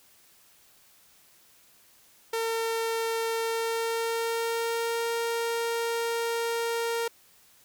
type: tone with pitch glide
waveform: sawtooth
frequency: 454.4 to 463.7 Hz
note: A#4 to A#4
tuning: -44 to -9 cents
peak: -23 dBFS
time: 2.33-7.08 s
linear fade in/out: 5 ms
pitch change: +35 cents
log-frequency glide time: 3.38-5.1 s
effects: white hiss -59 dBFS RMS until 7.64 s